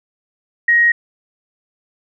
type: tone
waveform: sine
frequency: 1883 Hz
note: A#6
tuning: 17 cents sharp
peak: -9 dBFS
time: 0.68-0.92 s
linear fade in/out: 5 ms
effects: none